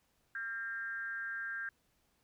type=tone with frequency modulation; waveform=sine; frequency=1600 Hz; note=G6; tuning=35 cents sharp; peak=-37 dBFS; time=0.35-1.69 s; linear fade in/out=2 ms; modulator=222 Hz; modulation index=0.58; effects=pink hiss -75 dBFS RMS until 2.23 s